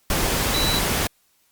sine tone in noise, 3951 Hz, B7, in tune, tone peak -23 dBFS, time 0.54-0.79 s, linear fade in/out 2 ms, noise pink, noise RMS -22 dBFS, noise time 0.1-1.07 s, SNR -4 dB, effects white hiss -63 dBFS RMS until 1.51 s + Opus 48 kbps

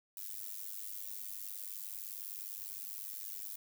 violet noise with amplitude modulation, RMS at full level -40 dBFS, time 0.17-3.56 s, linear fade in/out 2 ms, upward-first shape sine, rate 99.7 Hz, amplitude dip 100%, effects none

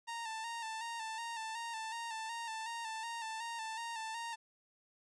sawtooth tone with vibrato, 907 Hz, A#5, 48 cents flat, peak -36 dBFS, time 0.07-4.36 s, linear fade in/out 20 ms, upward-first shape square, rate 2.7 Hz, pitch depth 41 cents each way, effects resampled to 22050 Hz + 13-bit

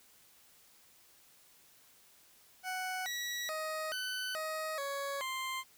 20% pulse tone with pitch steps, 743 / 1930 / 627 / 1507 / 629 / 558 / 1048 Hz, F#5 / B6 / D#5 / F#6 / D#5 / C#5 / C6, +7 / -40 / +13 / +31 / +19 / +11 / +2 cents, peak -31 dBFS, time 2.63-5.64 s, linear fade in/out 50 ms, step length 430 ms, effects white hiss -63 dBFS RMS until 5.77 s

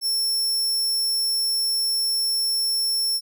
sawtooth tone, 5400 Hz, E8, 41 cents sharp, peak -18 dBFS, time 0.01-3.21 s, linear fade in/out 50 ms, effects none

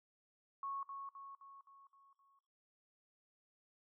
sine tone with echo, 1102 Hz, C#6, 11 cents flat, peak -40 dBFS, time 0.63-0.83 s, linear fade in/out 2 ms, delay 260 ms, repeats 6, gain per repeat -5 dB, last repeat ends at 2.39 s, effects noise-tail reverb RT60 0.4 s tail -19 dB re dry

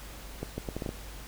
accelerating click train, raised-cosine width 2 ms, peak -20 dBFS, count 7, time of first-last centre 0.43-0.891 s, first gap 150 ms, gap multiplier 0.72, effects added 50 Hz sine -44 dBFS peak until 1.27 s + pink hiss -47 dBFS RMS until 1.27 s

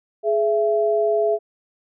sine tone pair together, 420.8 / 668 Hz, G#4 / E5, +23 / +23 cents, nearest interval minor sixth, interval 800 cents, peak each -19 dBFS, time 0.23-1.39 s, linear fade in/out 50 ms, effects none

